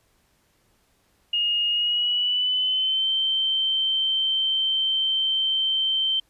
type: tone with pitch glide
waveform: sine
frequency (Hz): 2855 to 3113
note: F7 to G7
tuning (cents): +37 to -13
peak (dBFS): -20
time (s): 1.33-6.2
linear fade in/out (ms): 5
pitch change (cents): +150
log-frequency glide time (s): 1.69-3.11
effects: pink hiss -65 dBFS RMS until 6.29 s + resampled to 32000 Hz